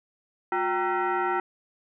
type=tone with frequency modulation; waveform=sine; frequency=210 Hz; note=G#3; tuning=19 cents sharp; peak=-23 dBFS; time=0.52-1.4 s; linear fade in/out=2 ms; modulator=569 Hz; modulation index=2.5; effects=none